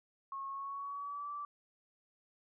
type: tone with pitch glide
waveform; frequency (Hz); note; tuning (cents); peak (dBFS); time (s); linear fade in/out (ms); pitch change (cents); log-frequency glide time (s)
sine; 1091 to 1162.6; C#6 to D6; -28 to -18; -39; 0.32-1.45; 2; +110; 0.48-1.31
effects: none